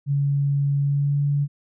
sine tone with pitch glide, 141.2 to 143.25 Hz, C#3 to D3, +32 to -43 cents, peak -18 dBFS, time 0.06-1.48 s, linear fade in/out 50 ms, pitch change +25 cents, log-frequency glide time 0.8-1.21 s, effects none

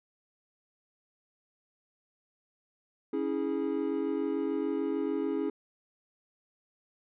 triangle chord, C# minor, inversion none, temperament equal with one note detuned, 277.2 / 324 / 415.3 Hz, C#4 / E4 / G#4, 0 / -30 / 0 cents, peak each -31 dBFS, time 3.13-5.5 s, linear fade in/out 5 ms, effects resampled to 8000 Hz

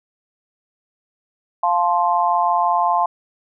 sine chord, F major, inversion none, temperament just, 698.5 / 873.1 / 1047.7 Hz, F5 / A5 / C6, 0 / -14 / +2 cents, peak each -19 dBFS, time 1.63-3.06 s, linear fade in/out 5 ms, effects none

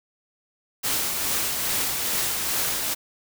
white noise with tremolo, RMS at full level -24 dBFS, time 0.83-2.95 s, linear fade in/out 20 ms, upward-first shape triangle, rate 2.4 Hz, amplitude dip 35%, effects none

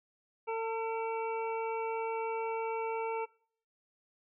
harmonic tone with a mistuned harmonic, 450.5 Hz, A4, 41 cents sharp, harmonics 1 / 2 / 3 / 5 / 6, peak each -34 / -36 / -45 / -45 / -50 dBFS, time 0.47-3.26 s, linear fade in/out 20 ms, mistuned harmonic 5, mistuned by +27 cents, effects noise-tail reverb RT60 0.5 s tail -22 dB re dry

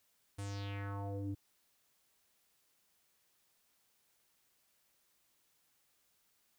square tone with low-pass filter sweep, 100 Hz, G2, 35 cents sharp, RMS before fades -41 dBFS, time 0.38-1.35 s, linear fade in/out 10 ms, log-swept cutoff 10000 to 240 Hz, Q 3.4, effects white hiss -75 dBFS RMS until 6.58 s

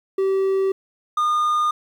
triangle tone pair in turn, 385.8 / 1218.5 Hz, G4 / D#6, -28 / -37 cents, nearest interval octave + minor sixth, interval 1991 cents, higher second, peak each -15 dBFS, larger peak neither, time 0.18-0.72 / 1.17-1.71 s, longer neither, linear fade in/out 5 ms, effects 9-bit

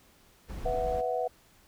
brown noise, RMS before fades -37 dBFS, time 0.48-1.02 s, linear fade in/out 20 ms
sine chord, B suspended fourth, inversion none, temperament equal, 493.9 / 659.3 / 740 Hz, B4 / E5 / F#5, 0 / 0 / 0 cents, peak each -31 / -33 / -32 dBFS, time 0.65-1.28 s, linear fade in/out 10 ms
effects pink hiss -61 dBFS RMS until 1.67 s

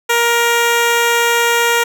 10% pulse tone, 470.1 Hz, A#4, 15 cents sharp, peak -3 dBFS, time 0.09-1.84 s, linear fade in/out 10 ms, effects none

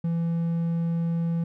triangle tone, 167.5 Hz, E3, 28 cents sharp, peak -21 dBFS, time 0.04-1.44 s, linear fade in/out 5 ms, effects none

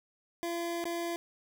25% pulse tone with dropouts, 340.8 Hz, F4, 42 cents flat, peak -29 dBFS, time 0.43-1.16 s, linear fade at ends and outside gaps 0 ms, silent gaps 0.841-0.854 s, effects none

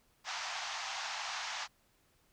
pink band-pass noise, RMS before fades -40 dBFS, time 0.24-1.68 s, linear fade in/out 50 ms, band 720 to 6600 Hz, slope 48 dB/octave, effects pink hiss -71 dBFS RMS until 2.32 s

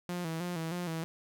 sawtooth tone with vibrato, 169.6 Hz, E3, 50 cents sharp, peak -30 dBFS, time 0.09-1.04 s, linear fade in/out 0 ms, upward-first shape square, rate 3.2 Hz, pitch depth 74 cents each way, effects none

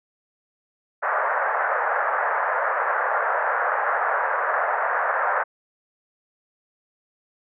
white band-pass noise, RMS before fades -23 dBFS, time 1.02-5.44 s, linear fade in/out 20 ms, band 510 to 1700 Hz, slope 48 dB/octave, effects none

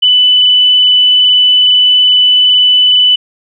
sine tone with frequency modulation, 2992 Hz, F#7, 19 cents sharp, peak -4 dBFS, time 0.02-3.16 s, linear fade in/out 10 ms, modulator 21.6 Hz, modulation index 0.47, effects none

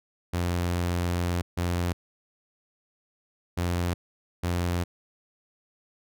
sawtooth tone bursts at uneven times, 87.6 Hz, F2, 6 cents sharp, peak -21 dBFS, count 4, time 0.33-1.42 / 1.57-1.93 / 3.57-3.94 / 4.43-4.84 s, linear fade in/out 10 ms, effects none

